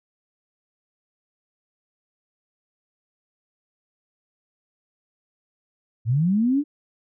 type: linear sweep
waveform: sine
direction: up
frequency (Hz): 103.83 to 300.8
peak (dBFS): -17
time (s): 6.05-6.64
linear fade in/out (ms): 50
effects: none